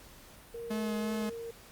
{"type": "tone with pitch glide", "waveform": "sine", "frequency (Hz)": [466.2, 462.4], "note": ["A#4", "A#4"], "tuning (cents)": [0, -14], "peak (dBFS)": -38, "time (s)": [0.54, 1.51], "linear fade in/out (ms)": 5, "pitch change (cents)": -14, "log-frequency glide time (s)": [1.03, 1.29]}
{"type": "tone with vibrato", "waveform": "45% pulse", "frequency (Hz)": 213.6, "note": "G#3", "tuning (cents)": 49, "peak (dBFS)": -32, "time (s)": [0.7, 1.3], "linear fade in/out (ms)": 10, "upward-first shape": "sine", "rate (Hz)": 2.9, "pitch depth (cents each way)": 15}
{"effects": ["pink hiss -54 dBFS RMS until 1.71 s", "Opus 48 kbps"]}